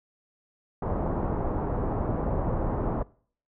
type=low-pass noise; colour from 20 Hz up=pink; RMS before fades=-28 dBFS; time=0.82-3.03 s; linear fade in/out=5 ms; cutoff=1000 Hz; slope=24 dB/octave; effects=noise-tail reverb RT60 0.5 s tail -22 dB re dry